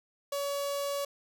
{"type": "tone with notch filter", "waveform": "sawtooth", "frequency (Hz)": 565, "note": "C#5", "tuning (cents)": 33, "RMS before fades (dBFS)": -33, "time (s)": [0.32, 1.05], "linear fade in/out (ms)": 5, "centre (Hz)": 1900, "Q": 1.2, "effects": []}